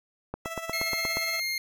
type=click train; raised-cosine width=1 ms; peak=-18 dBFS; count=8; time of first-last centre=0.34-1.17 s; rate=8.43 Hz
type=tone with tremolo; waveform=15% pulse; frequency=659.3 Hz; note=E5; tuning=in tune; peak=-26 dBFS; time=0.45-1.4 s; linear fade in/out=5 ms; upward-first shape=sine; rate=17 Hz; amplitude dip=55%
type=tone with pitch glide; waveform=25% pulse; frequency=2141 to 2127 Hz; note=C7 to C7; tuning=+39 to +28 cents; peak=-24 dBFS; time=0.73-1.58 s; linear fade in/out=2 ms; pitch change=-11 cents; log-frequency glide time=0.85-0.92 s
effects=none